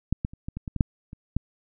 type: clicks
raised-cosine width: 5 ms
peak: -10 / -14 / -30 / -20 / -20 / -20 / -16 / -6 / -27 / -11 dBFS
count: 10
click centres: 0.126 / 0.249 / 0.335 / 0.485 / 0.57 / 0.678 / 0.763 / 0.808 / 1.131 / 1.366 s
effects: none